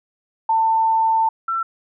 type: tone pair in turn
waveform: sine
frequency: 894 / 1343.7 Hz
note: A5 / E6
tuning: +27 / +33 cents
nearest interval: perfect fifth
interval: 706 cents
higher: second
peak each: -14 / -19 dBFS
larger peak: first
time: 0.49-1.29 / 1.48-1.63 s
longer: first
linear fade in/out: 5 ms
effects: none